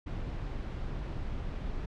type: noise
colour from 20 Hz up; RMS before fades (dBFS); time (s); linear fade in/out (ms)
brown; -36; 0.06-1.86; 10
effects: low-pass 4000 Hz 12 dB/octave